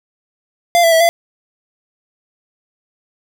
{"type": "tone with pitch steps", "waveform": "square", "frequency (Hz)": [692, 666, 652, 679], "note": ["F5", "E5", "E5", "F5"], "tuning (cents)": [-16, 18, -19, -49], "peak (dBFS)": -9, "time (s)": [0.75, 1.09], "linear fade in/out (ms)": 0, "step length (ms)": 85, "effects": []}